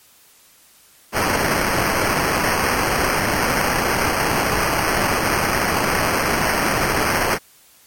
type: noise with sample-and-hold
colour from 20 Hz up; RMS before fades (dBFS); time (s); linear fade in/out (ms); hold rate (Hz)
white; -19; 1.12-7.39; 50; 3675
effects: white hiss -51 dBFS RMS until 7.86 s + MP3 64 kbps